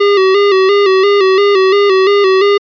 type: tone with vibrato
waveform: square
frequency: 392 Hz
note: G4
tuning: in tune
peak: -7 dBFS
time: 0-2.58 s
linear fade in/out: 10 ms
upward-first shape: square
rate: 2.9 Hz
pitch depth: 58 cents each way
effects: resampled to 11025 Hz